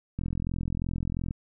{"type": "click train", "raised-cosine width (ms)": 5, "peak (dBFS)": -19, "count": 49, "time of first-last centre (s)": [0.19, 1.309], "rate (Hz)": 42.9, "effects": []}